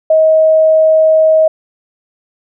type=tone; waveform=sine; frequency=633 Hz; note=D#5; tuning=30 cents sharp; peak=-5 dBFS; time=0.1-1.48 s; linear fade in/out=5 ms; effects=none